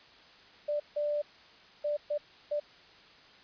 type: tone bursts at uneven times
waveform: sine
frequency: 590 Hz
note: D5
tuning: 8 cents sharp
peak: -28 dBFS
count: 5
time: 0.68-0.8 / 0.96-1.22 / 1.84-1.97 / 2.1-2.18 / 2.51-2.6 s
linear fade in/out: 10 ms
effects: white hiss -56 dBFS RMS until 3.43 s + resampled to 11025 Hz